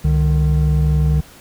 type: tone pair together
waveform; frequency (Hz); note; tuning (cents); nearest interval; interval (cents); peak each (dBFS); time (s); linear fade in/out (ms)
triangle; 67.76 / 151.9; C#2 / D#3; -39 / -41; octave + major second; 1398; -13; 0.04-1.21; 10
effects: pink hiss -43 dBFS RMS until 1.4 s